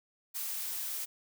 blue noise with high-pass filter sweep, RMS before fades -37 dBFS, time 0.34-1.06 s, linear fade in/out 20 ms, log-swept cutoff 620 to 410 Hz, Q 1.1, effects none

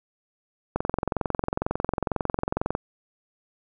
click train, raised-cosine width 1 ms, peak -10 dBFS, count 45, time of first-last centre 0.76-2.751 s, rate 22.1 Hz, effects none

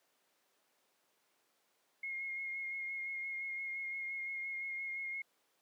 sine tone with vibrato, 2150 Hz, C7, 47 cents sharp, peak -38 dBFS, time 2.03-5.22 s, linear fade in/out 5 ms, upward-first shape sine, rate 5.8 Hz, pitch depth 19 cents each way, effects pink hiss -75 dBFS RMS until 5.61 s + high-pass 400 Hz 12 dB/octave

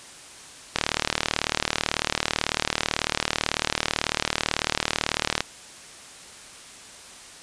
click train, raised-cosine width 0.2 ms, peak -3 dBFS, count 178, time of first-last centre 0.76-5.406 s, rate 38.1 Hz, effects white hiss -44 dBFS RMS until 7.42 s + resampled to 22050 Hz

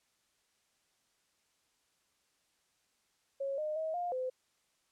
sine tone with pitch steps, 549 / 612 / 636 / 706 / 512 Hz, C#5 / D#5 / D#5 / F5 / C5, -17 / -29 / +38 / +19 / -38 cents, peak -33 dBFS, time 3.4-4.3 s, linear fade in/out 10 ms, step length 180 ms, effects white hiss -75 dBFS RMS until 4.91 s + low-pass 9000 Hz 12 dB/octave

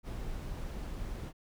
brown noise, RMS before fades -39 dBFS, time 0.03-1.33 s, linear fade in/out 50 ms, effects none

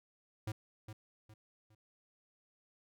square tone with echo, 107.7 Hz, A2, 37 cents flat, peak -37 dBFS, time 0.47-0.52 s, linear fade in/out 5 ms, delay 410 ms, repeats 3, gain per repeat -9 dB, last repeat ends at 1.75 s, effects none

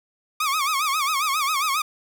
sawtooth tone with vibrato, 1174.7 Hz, D6, in tune, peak -17 dBFS, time 0.4-1.82 s, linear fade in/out 5 ms, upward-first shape sine, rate 7.4 Hz, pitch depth 150 cents each way, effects none

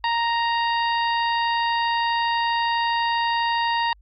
harmonic tone, 932.3 Hz, A#5, in tune, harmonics 1 / 2 / 3 / 4 / 5, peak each -21 / -27 / -31 / -33 / -35 dBFS, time 0.04-3.93 s, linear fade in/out 2 ms, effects added 50 Hz sine -50 dBFS peak until 4.01 s + Opus 48 kbps

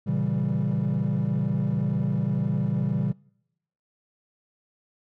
triangle chord, A# diminished seventh, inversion none, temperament equal, 116.54 / 138.59 / 164.81 / 196 Hz, A#2 / C#3 / E3 / G3, 0 / 0 / 0 / 0 cents, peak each -27 / -24 / -26 / -25 dBFS, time 0.06-3.13 s, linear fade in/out 20 ms, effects noise-tail reverb RT60 0.8 s tail -26 dB re dry + tanh soft clip ceiling -16 dBFS

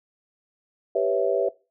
sine chord, C# half-diminished seventh, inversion second, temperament equal, 392 / 493.9 / 554.4 / 659.3 Hz, G4 / B4 / C#5 / E5, 0 / 0 / 0 / 0 cents, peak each -26 / -25 / -25 / -25 dBFS, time 0.95-1.49 s, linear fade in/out 5 ms, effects noise-tail reverb RT60 0.3 s tail -21 dB re dry

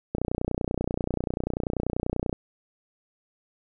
click train, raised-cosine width 2 ms, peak -13 dBFS, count 67, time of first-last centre 0.15-2.328 s, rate 30.3 Hz, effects none

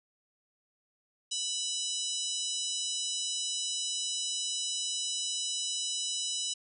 harmonic tone with a mistuned harmonic, 987.8 Hz, B5, in tune, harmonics 3 / 4 / 5 / 6 / 7 / 8 / 9, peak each -37 / -38 / -39 / -40 / -40 / -41 / -42 dBFS, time 1.31-6.54 s, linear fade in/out 10 ms, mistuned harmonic 5, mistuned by +63 cents, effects none

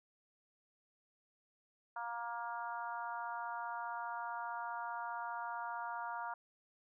harmonic tone, 235.2 Hz, A#3, 16 cents sharp, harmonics 3 / 4 / 5 / 6 / 7, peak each -46 / -42 / -48 / -46 / -57 dBFS, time 1.96-6.34 s, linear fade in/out 5 ms, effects none

